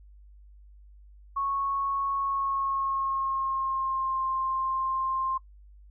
sine tone with pitch glide, 1103 to 1055.6 Hz, C#6 to C6, -9 to +15 cents, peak -26 dBFS, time 1.36-5.38 s, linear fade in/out 10 ms, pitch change -76 cents, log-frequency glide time 2.15-4.24 s, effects noise-tail reverb RT60 0.1 s tail -20 dB re dry + added 50 Hz sine -49 dBFS peak until 5.9 s

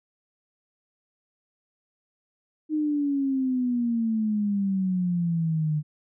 sine exponential sweep, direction down, 311.1 to 149.2 Hz, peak -22 dBFS, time 2.69-5.83 s, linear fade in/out 50 ms, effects none

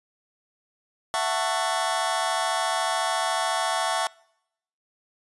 sawtooth chord, F# minor seventh, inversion third, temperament just, 666 / 740 / 888 / 1110 Hz, E5 / F#5 / A5 / C#6, +18 / 0 / +16 / +2 cents, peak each -25 dBFS, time 1.14-4.07 s, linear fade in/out 0 ms, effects noise-tail reverb RT60 0.8 s tail -24 dB re dry + resampled to 24000 Hz

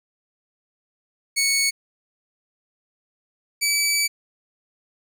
15% pulse tone pair in turn, 2217 / 2299 Hz, C#7 / D7, 0 / -37 cents, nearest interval minor second, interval 63 cents, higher second, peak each -12 dBFS, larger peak neither, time 1.36-1.71 / 3.61-4.08 s, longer second, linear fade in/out 20 ms, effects none

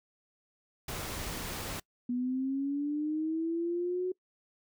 pink noise, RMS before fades -38 dBFS, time 0.88-1.8 s, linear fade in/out 5 ms
sine linear sweep, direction up, 242.7 to 370 Hz, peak -29 dBFS, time 2.09-4.12 s, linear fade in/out 5 ms
effects noise-tail reverb RT60 0.1 s tail -24 dB re dry

